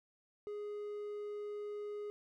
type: tone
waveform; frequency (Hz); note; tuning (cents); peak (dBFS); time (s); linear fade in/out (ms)
triangle; 415.3; G#4; 0; -38; 0.47-2.1; 0
effects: none